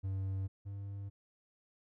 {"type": "tone pair in turn", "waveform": "triangle", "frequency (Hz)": [96.2, 99.48], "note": ["G2", "G2"], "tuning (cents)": [-32, 26], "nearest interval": "minor second", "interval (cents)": 58, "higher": "second", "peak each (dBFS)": [-32, -38], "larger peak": "first", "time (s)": [[0.03, 0.48], [0.65, 1.1]], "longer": "neither", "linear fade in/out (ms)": 20, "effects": []}